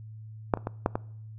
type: clicks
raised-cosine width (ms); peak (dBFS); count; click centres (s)
1; -7 / -22 / -16 / -9 / -14; 5; 0.538 / 0.573 / 0.671 / 0.861 / 0.955
effects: noise-tail reverb RT60 0.7 s tail -23 dB re dry + added 109 Hz sine -41 dBFS peak until 1.38 s